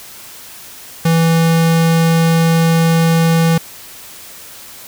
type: tone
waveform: square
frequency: 164.81 Hz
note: E3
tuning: in tune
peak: -10 dBFS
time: 1.05-3.58 s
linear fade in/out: 5 ms
effects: white hiss -35 dBFS RMS until 4.87 s